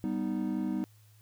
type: chord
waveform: triangle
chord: G augmented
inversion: none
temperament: equal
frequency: 196 / 246.9 / 311.1 Hz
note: G3 / B3 / D#4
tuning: 0 / 0 / 0 cents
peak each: -32 dBFS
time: 0.04-0.84 s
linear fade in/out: 0 ms
effects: added 106 Hz sine -57 dBFS peak until 1.21 s + white hiss -66 dBFS RMS until 1.21 s